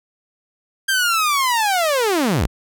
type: linear sweep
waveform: sawtooth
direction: down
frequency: 1599 to 35.29 Hz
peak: -12 dBFS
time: 0.88-2.47 s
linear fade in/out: 10 ms
effects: none